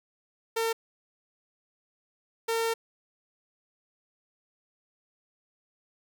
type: tone pair in turn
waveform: sawtooth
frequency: 453.7 / 455.5 Hz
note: A#4 / A#4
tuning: -47 / -40 cents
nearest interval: unison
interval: 7 cents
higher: second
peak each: -22 dBFS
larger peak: neither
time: 0.56-0.73 / 2.48-2.74 s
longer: second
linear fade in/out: 10 ms
effects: none